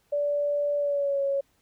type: tone with pitch glide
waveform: sine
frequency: 580 to 554.1 Hz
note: D5 to C#5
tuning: -22 to -1 cents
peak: -23 dBFS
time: 0.12-1.41 s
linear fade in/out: 10 ms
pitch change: -79 cents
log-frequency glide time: 0.77-1.22 s
effects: pink hiss -68 dBFS RMS until 1.61 s